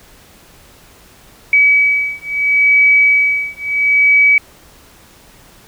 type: beating tone pair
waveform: sine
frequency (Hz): 2279 / 2279.74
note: C#7 / C#7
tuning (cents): +47 / +48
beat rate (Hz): 0.74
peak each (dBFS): -12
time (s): 1.53-4.38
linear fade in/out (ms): 2
effects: pink hiss -44 dBFS RMS until 5.67 s